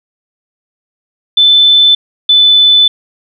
sine tone pair in turn, 3520 / 3503 Hz, A7 / A7, 0 / -8 cents, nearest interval unison, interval 8 cents, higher first, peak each -3 dBFS, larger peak neither, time 1.37-1.95 / 2.29-2.88 s, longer second, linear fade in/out 5 ms, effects none

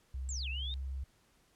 sine tone with pitch glide, 65.41 to 66.9 Hz, C2 to C2, 0 to +39 cents, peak -36 dBFS, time 0.14-1.04 s, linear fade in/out 5 ms, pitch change +39 cents, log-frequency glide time 0.26-0.61 s
sine linear two-way sweep, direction down then up, 7710 to 2489 to 3758 Hz, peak -39 dBFS, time 0.29-0.74 s, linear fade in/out 0 ms, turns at 0.48 s
effects pink hiss -69 dBFS RMS until 1.55 s + low-pass 12000 Hz 12 dB/octave

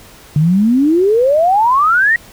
sine exponential sweep, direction up, 144.4 to 1921 Hz, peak -8 dBFS, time 0.36-2.16 s, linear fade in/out 2 ms, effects pink hiss -40 dBFS RMS until 2.32 s

